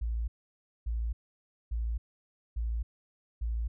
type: tone bursts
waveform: sine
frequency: 56.8 Hz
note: A#1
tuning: 44 cents flat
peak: -29 dBFS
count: 5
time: 0.01-3.68 s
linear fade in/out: 10 ms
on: 270 ms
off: 580 ms
effects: none